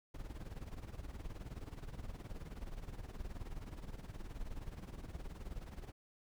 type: noise with tremolo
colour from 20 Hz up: brown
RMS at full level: -43 dBFS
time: 0.14-5.92 s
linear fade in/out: 5 ms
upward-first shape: sine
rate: 19 Hz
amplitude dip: 75%
effects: none